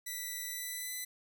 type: tone with pitch glide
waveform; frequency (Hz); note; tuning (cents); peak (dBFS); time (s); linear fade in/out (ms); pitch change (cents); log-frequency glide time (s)
5% pulse; 1975.5 to 2003; B6 to B6; 0 to +24; -28; 0.06-1.05; 10; +24; 0.48-0.93
effects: none